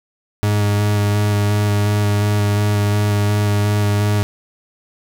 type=tone with vibrato; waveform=40% pulse; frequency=103.4 Hz; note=G#2; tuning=7 cents flat; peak=-13 dBFS; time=0.43-4.23 s; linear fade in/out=0 ms; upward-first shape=square; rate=2.8 Hz; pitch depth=11 cents each way; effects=none